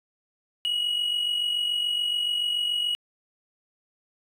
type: tone with amplitude modulation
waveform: triangle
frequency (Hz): 2907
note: F#7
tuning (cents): -31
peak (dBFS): -19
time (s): 0.65-2.95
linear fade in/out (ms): 0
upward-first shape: sine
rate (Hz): 47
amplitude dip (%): 55
effects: tanh soft clip ceiling -16 dBFS